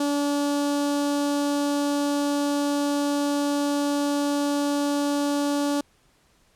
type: tone with notch filter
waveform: sawtooth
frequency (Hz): 287.5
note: D4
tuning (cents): -37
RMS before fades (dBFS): -24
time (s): 0-5.81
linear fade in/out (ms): 5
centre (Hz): 2100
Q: 1.1
effects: pink hiss -62 dBFS RMS until 6.55 s + low-pass 11000 Hz 12 dB/octave